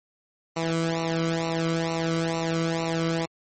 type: tone with flanger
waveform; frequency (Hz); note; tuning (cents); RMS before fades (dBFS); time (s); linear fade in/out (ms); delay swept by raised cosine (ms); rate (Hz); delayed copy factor
sawtooth; 164.81; E3; 0; -26; 0.56-3.26; 10; 0.6 to 1.16; 2.2; -0.9
effects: MP3 32 kbps